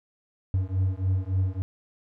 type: beating tone pair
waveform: triangle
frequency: 92.5 / 96 Hz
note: F#2 / G2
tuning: 0 / -36 cents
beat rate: 3.5 Hz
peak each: -24 dBFS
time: 0.54-1.62 s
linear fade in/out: 0 ms
effects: none